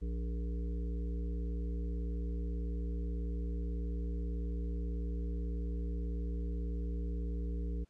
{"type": "harmonic tone", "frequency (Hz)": 58.27, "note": "A#1", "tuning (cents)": 0, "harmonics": [1, 3, 5, 7, 8], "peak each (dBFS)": [-34, -44, -48, -51, -52], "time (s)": [0.01, 7.85], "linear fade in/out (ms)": 20, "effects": ["pink hiss -75 dBFS RMS until 7.89 s", "low-pass 8000 Hz 12 dB/octave"]}